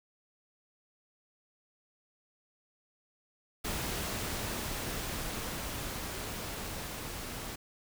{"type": "noise with level ramp", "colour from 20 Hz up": "pink", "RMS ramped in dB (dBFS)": [-35, -41], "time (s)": [3.64, 7.56], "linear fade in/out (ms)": 10, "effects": []}